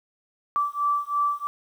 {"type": "beating tone pair", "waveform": "sine", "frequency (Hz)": [1161, 1164], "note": ["D6", "D6"], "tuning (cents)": [-20, -16], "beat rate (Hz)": 3, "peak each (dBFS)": -25, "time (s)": [0.56, 1.47], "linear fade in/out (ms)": 0, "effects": ["9-bit"]}